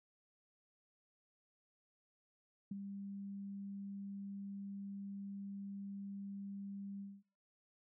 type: tone with ADSR envelope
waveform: sine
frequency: 198.6 Hz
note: G3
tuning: 23 cents sharp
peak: -37 dBFS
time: 2.71-7.23 s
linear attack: 6 ms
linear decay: 18 ms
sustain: -7 dB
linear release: 230 ms
effects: noise-tail reverb RT60 0.4 s tail -20 dB re dry